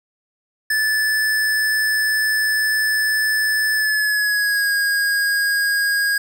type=tone with pitch glide; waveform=square; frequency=1743 to 1635.7 Hz; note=A6 to G#6; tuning=-17 to -27 cents; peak=-17 dBFS; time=0.7-6.18 s; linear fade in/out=5 ms; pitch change=-110 cents; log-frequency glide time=3.73-4.73 s; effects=8-bit